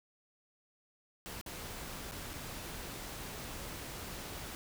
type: noise with dropouts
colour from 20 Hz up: pink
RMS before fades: -44 dBFS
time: 1.26-4.55 s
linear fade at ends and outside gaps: 0 ms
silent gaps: 1.413-1.462 / 2.112-2.12 / 2.334-2.338 s
effects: none